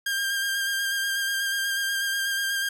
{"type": "tone with vibrato", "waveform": "sawtooth", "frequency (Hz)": 1600, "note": "G6", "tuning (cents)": 35, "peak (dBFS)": -21, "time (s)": [0.06, 2.69], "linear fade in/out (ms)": 5, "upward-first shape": "square", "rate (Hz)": 8.2, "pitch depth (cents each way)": 16, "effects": []}